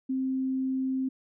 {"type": "tone", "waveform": "sine", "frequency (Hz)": 262.6, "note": "C4", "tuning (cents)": 6, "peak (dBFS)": -26, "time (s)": [0.09, 1.09], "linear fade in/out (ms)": 10, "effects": []}